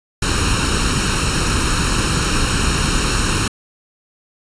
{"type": "noise with comb filter", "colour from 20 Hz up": "pink", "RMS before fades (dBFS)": -17, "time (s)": [0.22, 3.48], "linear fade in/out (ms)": 5, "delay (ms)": 0.73, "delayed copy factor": 0.7, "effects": ["resampled to 22050 Hz"]}